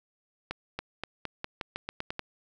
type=accelerating click train; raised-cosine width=0.3 ms; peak=-17 dBFS; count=11; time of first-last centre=0.51-2.193 s; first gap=280 ms; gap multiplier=0.88; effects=none